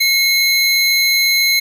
square tone pair together, 2170 / 4096 Hz, C#7 / C8, -37 / -38 cents, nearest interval major seventh, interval 1099 cents, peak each -15 dBFS, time 0-1.6 s, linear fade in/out 10 ms, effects none

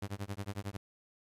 sawtooth tone with tremolo, 100.3 Hz, G2, 40 cents sharp, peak -31 dBFS, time 0.02-0.77 s, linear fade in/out 5 ms, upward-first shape sine, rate 11 Hz, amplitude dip 100%, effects resampled to 32000 Hz + 11-bit

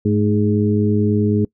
harmonic tone with a mistuned harmonic, 103.83 Hz, G#2, in tune, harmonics 1 / 2 / 3 / 4, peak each -18 / -17 / -22 / -21 dBFS, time 0.05-1.45 s, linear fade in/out 5 ms, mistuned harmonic 2, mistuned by +45 cents, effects noise-tail reverb RT60 0.1 s tail -24 dB re dry

